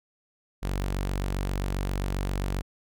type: tone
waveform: sawtooth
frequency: 47.51 Hz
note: F#1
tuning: 47 cents sharp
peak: -23 dBFS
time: 0.62-2.62 s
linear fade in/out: 20 ms
effects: none